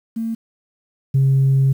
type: tone pair in turn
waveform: sine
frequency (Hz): 226.3 / 135.18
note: A3 / C#3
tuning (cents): +49 / -43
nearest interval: major sixth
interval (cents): 892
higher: first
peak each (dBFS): -20 / -10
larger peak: second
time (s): 0.16-0.35 / 1.14-1.73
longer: second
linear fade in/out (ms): 10
effects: tanh soft clip ceiling -9 dBFS + 8-bit